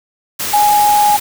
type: tone in noise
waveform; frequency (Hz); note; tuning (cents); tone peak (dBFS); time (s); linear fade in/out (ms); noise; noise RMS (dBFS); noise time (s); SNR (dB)
sine; 830.6; G#5; 0; -8; 0.53-1.17; 10; white; -20; 0.39-1.2; +9
effects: none